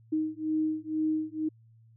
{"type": "beating tone pair", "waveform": "sine", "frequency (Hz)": [311.1, 313.2], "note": ["D#4", "D#4"], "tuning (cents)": [0, 11], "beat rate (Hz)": 2.1, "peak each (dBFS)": -30, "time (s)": [0.12, 1.49], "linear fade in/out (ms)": 10, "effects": ["added 113 Hz sine -55 dBFS peak until 1.96 s"]}